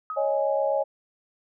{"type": "tone with exponential decay", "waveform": "sine", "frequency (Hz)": 1265, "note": "D#6", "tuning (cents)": 28, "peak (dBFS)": -27, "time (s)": [0.1, 0.42], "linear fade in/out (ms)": 1, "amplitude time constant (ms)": 68}
{"type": "chord", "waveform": "sine", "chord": "C# suspended second", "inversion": "none", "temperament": "equal", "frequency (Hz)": [554.4, 622.3, 830.6], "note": ["C#5", "D#5", "G#5"], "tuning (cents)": [0, 0, 0], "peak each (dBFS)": [-24, -26, -29], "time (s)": [0.16, 0.84], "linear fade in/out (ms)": 20}
{"effects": []}